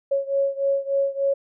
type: beating tone pair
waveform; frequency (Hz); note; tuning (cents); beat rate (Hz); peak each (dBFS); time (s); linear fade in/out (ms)
sine; 551 / 554.4; C#5 / C#5; -11 / 0; 3.4; -22 / -24; 0.11-1.34; 10
effects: none